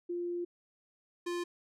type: tone pair in turn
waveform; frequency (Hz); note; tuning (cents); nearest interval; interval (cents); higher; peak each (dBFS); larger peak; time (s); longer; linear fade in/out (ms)
sine / square; 349.2 / 349.2; F4 / F4; 0 / 0; unison; 0; neither; -33 / -34; first; 0.09-0.45 / 1.26-1.44; first; 10
effects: low-pass 9000 Hz 12 dB/octave